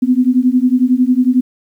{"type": "beating tone pair", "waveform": "sine", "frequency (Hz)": [246.9, 257.9], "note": ["B3", "C4"], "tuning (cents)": [0, -25], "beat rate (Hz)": 11, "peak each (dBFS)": -12, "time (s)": [0.02, 1.41], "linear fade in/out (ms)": 10, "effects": ["8-bit"]}